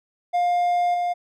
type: tone with level steps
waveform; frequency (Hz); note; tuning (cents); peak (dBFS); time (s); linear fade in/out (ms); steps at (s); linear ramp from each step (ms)
triangle; 706; F5; +19; -16 / -19; 0.33-1.14; 20; 0.94; 2
effects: none